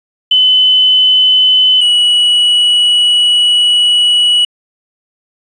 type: tone pair in turn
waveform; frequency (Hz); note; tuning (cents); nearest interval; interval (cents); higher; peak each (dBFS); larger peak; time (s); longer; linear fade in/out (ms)
sine / triangle; 3024 / 2933; F#7 / F#7; +37 / -16; minor second; 53; first; -5; neither; 0.31-1.81 / 1.81-4.45; second; 5
effects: resampled to 22050 Hz + 7-bit